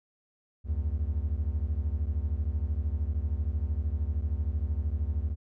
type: beating tone pair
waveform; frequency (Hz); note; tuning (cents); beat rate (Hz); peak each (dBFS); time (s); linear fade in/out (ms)
triangle; 70.1 / 83.1; C#2 / E2; +20 / +15; 13; -27 / -29; 0.64-5.36; 50
effects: none